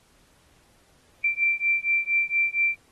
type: beating tone pair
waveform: sine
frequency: 2349 / 2353.3 Hz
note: D7 / D7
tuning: 0 / +3 cents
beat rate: 4.3 Hz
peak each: -24 dBFS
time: 1.24-2.76 s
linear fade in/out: 5 ms
effects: pink hiss -61 dBFS RMS until 2.91 s + AAC 32 kbps